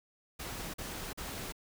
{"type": "noise bursts", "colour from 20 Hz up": "pink", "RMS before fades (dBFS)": -41, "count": 3, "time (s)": [0.39, 1.524], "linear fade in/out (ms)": 10, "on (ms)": 350, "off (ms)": 42, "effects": []}